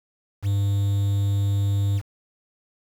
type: tone with quantisation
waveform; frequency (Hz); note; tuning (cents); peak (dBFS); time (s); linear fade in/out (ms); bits
triangle; 100; G2; +35; -17; 0.42-2.02; 50; 7
effects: none